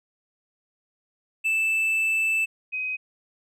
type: tone pair in turn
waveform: triangle / sine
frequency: 2640 / 2519 Hz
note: E7 / D#7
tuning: +2 / +21 cents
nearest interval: minor second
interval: 81 cents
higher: first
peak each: -19 / -26 dBFS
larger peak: first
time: 1.44-2.46 / 2.72-2.97 s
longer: first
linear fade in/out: 20 ms
effects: none